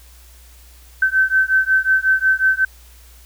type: beating tone pair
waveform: sine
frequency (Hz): 1536 / 1541.5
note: G6 / G6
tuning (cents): -36 / -29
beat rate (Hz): 5.5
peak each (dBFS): -16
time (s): 1.02-2.65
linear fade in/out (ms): 5
effects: added 60 Hz sine -43 dBFS peak until 3.25 s + white hiss -49 dBFS RMS until 3.25 s